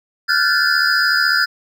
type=tone cluster; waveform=triangle; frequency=1387 / 1461 / 1537 / 1742 / 4946 Hz; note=F6 / F#6 / G6 / A6 / D#8; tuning=-12 / -22 / -35 / -18 / -11 cents; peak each=-18 dBFS; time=0.28-1.46 s; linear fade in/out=20 ms; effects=none